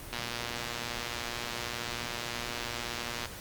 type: click train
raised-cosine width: 0.2 ms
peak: -17 dBFS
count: 373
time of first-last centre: 0.13-3.256 s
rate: 119 Hz
effects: pink hiss -44 dBFS RMS until 3.4 s + Opus 24 kbps